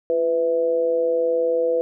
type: tone with amplitude modulation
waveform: sine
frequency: 499.1 Hz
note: B4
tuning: 18 cents sharp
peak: -14 dBFS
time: 0.1-1.81 s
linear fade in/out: 0 ms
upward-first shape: sine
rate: 157 Hz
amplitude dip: 70%
effects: none